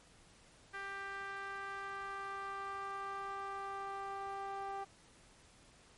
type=tone with band-pass filter sweep; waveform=sawtooth; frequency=393.8 Hz; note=G4; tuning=8 cents sharp; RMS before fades=-43 dBFS; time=0.73-4.85 s; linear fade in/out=20 ms; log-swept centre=1600 to 900 Hz; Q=3; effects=pink hiss -63 dBFS RMS until 5.97 s + MP3 48 kbps